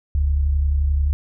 sine tone pair together, 40.24 / 71.7 Hz, E1 / D2, -41 / -41 cents, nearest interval minor seventh, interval 1000 cents, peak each -24 / -16 dBFS, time 0.15-1.13 s, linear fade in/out 0 ms, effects none

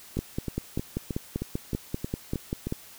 two click trains, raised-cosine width 3 ms, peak -17 / -15 dBFS, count 9 / 14, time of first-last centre 0.17-2.67 / 0.19-2.724 s, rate 3.2 / 5.13 Hz, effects white hiss -49 dBFS RMS until 2.98 s

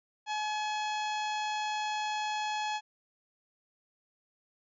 harmonic tone with a mistuned harmonic, 850 Hz, G#5, 40 cents sharp, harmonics 1 / 2 / 3 / 4 / 5 / 6 / 7 / 8, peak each -32 / -41 / -41 / -42 / -46 / -50 / -52 / -50 dBFS, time 0.26-2.81 s, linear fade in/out 50 ms, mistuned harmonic 4, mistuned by -34 cents, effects none

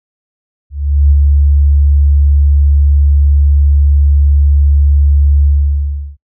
sine tone with ADSR envelope, 71.5 Hz, D2, 46 cents flat, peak -3 dBFS, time 0.7-6.17 s, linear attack 410 ms, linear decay 29 ms, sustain -2 dB, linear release 720 ms, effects noise-tail reverb RT60 0.1 s tail -24 dB re dry

